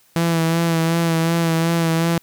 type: tone with vibrato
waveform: sawtooth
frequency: 165.7 Hz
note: E3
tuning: 9 cents sharp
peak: -12 dBFS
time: 0.16-2.18 s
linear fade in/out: 0 ms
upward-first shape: sine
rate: 2.7 Hz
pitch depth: 29 cents each way
effects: white hiss -56 dBFS RMS until 2.22 s